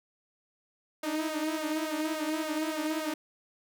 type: tone with flanger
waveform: sawtooth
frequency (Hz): 311.1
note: D#4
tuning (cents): 0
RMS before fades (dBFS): -32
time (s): 1.03-3.14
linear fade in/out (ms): 5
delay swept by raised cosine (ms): 1.4 to 6.9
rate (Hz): 3.5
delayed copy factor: +0.65
effects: none